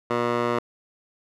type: tone with band-pass filter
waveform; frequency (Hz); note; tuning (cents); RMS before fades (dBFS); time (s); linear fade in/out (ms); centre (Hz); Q
15% pulse; 120; B2; -49; -24; 0.1-0.59; 5; 870; 1.1
effects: none